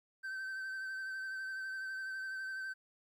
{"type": "tone with vibrato", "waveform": "triangle", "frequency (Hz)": 1546, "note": "G6", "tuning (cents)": -24, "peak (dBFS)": -37, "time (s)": [0.23, 2.74], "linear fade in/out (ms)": 20, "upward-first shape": "sine", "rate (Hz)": 12, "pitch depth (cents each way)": 22, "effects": ["13-bit"]}